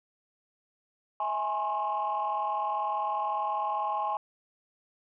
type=tone cluster; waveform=sine; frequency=647 / 832 / 1039 / 1079 Hz; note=E5 / G#5 / C6 / C#6; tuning=-32 / +3 / -12 / -47 cents; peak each=-37 / -29 / -36 / -32 dBFS; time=1.2-4.17 s; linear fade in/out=2 ms; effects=tanh soft clip ceiling -21 dBFS